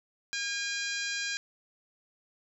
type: harmonic tone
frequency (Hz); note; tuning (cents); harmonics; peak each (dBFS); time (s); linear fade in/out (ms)
810; G#5; -43; 2 / 3 / 4 / 5 / 6 / 7 / 8 / 9; -35 / -38 / -42 / -40 / -40 / -42 / -44 / -43; 0.33-1.37; 0
effects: none